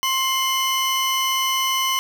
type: tone pair together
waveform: 30% pulse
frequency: 1056.5 / 2985 Hz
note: C6 / F#7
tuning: +16 / +15 cents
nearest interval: octave + tritone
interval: 1799 cents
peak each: -19 dBFS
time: 0.03-1.99 s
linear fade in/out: 0 ms
effects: none